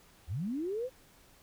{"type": "linear sweep", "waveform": "sine", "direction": "up", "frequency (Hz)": [61.7, 534], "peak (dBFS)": -32, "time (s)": [0.27, 0.9], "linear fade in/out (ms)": 50, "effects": ["pink hiss -61 dBFS RMS until 1.42 s"]}